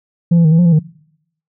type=tone with pitch steps; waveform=sine; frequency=170.5 / 167.9 / 156.2 / 163.9 / 176.2 / 168.4 / 154.7 Hz; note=F3 / E3 / D#3 / E3 / F3 / E3 / D#3; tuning=-41 / +32 / +7 / -10 / +16 / +37 / -10 cents; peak=-4 dBFS; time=0.31-0.793 s; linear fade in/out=10 ms; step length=69 ms; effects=noise-tail reverb RT60 0.7 s tail -23 dB re dry + tanh soft clip ceiling -6 dBFS